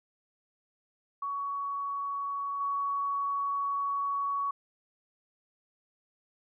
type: tone with level steps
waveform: sine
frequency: 1122 Hz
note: C#6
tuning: 21 cents sharp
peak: -31 / -28 dBFS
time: 1.22-4.51 s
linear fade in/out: 5 ms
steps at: 2.6 s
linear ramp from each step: 10 ms
effects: none